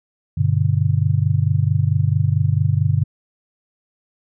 sine chord, G major, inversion none, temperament just, 98 / 122.5 / 147 Hz, G2 / B2 / D3, 0 / -14 / +2 cents, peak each -18 / -19 / -19 dBFS, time 0.37-3.04 s, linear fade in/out 10 ms, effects none

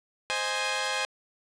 10% pulse chord, Ab major, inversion first, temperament equal, 523.3 / 622.3 / 830.6 Hz, C5 / Eb5 / Ab5, 0 / 0 / 0 cents, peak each -23 / -27 / -22 dBFS, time 0.3-1.05 s, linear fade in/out 0 ms, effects resampled to 22050 Hz + 9-bit

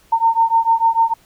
sine beating tone pair, 908 / 914.7 Hz, A#5 / A#5, -46 / -33 cents, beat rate 6.7 Hz, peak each -15 dBFS, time 0.12-1.14 s, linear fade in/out 10 ms, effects pink hiss -53 dBFS RMS until 1.25 s

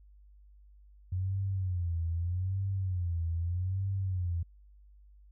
sine tone with vibrato, 90 Hz, F#2, 47 cents flat, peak -29 dBFS, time 1.12-4.43 s, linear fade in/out 5 ms, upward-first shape sine, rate 0.81 Hz, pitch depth 140 cents each way, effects added 50 Hz sine -54 dBFS peak until 5.31 s

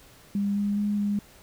sine tone with pitch steps, 201.4 / 203.6 / 206.4 / 204.3 Hz, G3 / G#3 / G#3 / G#3, +47 / -34 / -10 / -28 cents, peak -23 dBFS, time 0.35-1.19 s, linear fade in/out 2 ms, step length 210 ms, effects pink hiss -53 dBFS RMS until 1.42 s

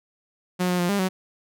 sawtooth tone with pitch steps, 181 / 179.3 / 175.7 / 201.3 / 186.8 Hz, F#3 / F3 / F3 / G3 / F#3, -38 / +46 / +11 / +46 / +17 cents, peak -17 dBFS, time 0.59-1.09 s, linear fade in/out 20 ms, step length 100 ms, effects none

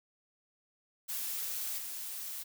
blue noise with level steps, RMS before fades -37 / -41 dBFS, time 1.08-2.44 s, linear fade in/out 20 ms, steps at 1.78 s, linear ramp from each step 5 ms, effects none

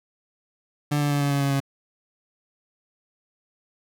30% pulse tone with pitch steps, 146.83 / 145.31 / 143.81 / 142.32 / 140.85 / 139.39 / 137.95 Hz, D3 / D3 / D3 / C#3 / C#3 / C#3 / C#3, 0 / -18 / -36 / +46 / +28 / +10 / -8 cents, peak -18 dBFS, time 0.91-1.603 s, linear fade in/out 10 ms, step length 99 ms, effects none

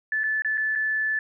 sine tone with dropouts, 1742 Hz, A6, 18 cents flat, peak -22 dBFS, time 0.12-1.19 s, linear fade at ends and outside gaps 2 ms, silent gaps 0.235-0.239 / 0.421-0.447 / 0.574-0.578 / 0.753-0.757 s, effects none

